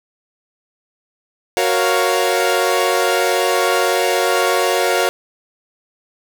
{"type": "chord", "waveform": "sawtooth", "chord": "Gb major seventh", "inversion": "none", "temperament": "equal", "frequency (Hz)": [370, 466.2, 554.4, 698.5], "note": ["Gb4", "Bb4", "Db5", "F5"], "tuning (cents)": [0, 0, 0, 0], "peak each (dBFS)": -16, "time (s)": [1.57, 5.09], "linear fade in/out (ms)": 0, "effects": []}